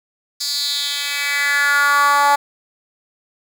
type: tone with high-pass filter sweep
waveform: 10% pulse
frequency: 285.9 Hz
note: D4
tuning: 46 cents flat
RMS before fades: -17 dBFS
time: 0.4-2.36 s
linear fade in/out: 10 ms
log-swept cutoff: 5100 to 840 Hz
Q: 3.8
effects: none